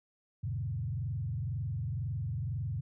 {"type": "tone with frequency modulation", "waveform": "sine", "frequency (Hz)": 114.8, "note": "A#2", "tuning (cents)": -26, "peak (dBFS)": -32, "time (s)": [0.43, 2.81], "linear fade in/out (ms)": 10, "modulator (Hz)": 22, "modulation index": 1.4, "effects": []}